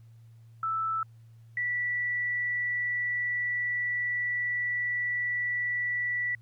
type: tone pair in turn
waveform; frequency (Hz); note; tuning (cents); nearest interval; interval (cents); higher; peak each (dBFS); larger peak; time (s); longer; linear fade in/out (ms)
sine; 1318.5 / 1957.5; E6 / B6; 0 / -16; perfect fifth; 684; second; -27; neither; 0.63-1.03 / 1.57-6.35; second; 2
effects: added 114 Hz sine -50 dBFS peak until 6.41 s + pink hiss -72 dBFS RMS until 6.41 s